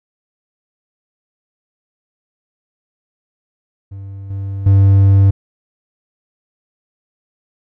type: tone with level steps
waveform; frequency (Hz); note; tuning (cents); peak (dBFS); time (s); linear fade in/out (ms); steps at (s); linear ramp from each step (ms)
triangle; 98; G2; 0; -25 / -18 / -4; 3.91-5.31; 10; 4.3 / 4.66; 5
effects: none